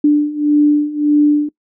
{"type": "beating tone pair", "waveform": "sine", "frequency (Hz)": [294.4, 296.1], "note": ["D4", "D4"], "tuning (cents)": [4, 14], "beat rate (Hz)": 1.7, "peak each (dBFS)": [-14, -11], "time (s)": [0.04, 1.49], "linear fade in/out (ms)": 5, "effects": ["noise-tail reverb RT60 0.1 s tail -22 dB re dry"]}